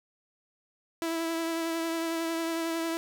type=tone with vibrato; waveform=sawtooth; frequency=329.6 Hz; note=E4; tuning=in tune; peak=-25 dBFS; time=1.02-2.97 s; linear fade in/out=0 ms; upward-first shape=triangle; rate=11 Hz; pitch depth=22 cents each way; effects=none